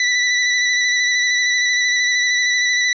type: tone with vibrato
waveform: sawtooth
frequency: 1975.5 Hz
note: B6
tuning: in tune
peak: -11 dBFS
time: 0-2.93 s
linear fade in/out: 2 ms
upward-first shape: square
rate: 13 Hz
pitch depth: 16 cents each way
effects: resampled to 16000 Hz + 8-bit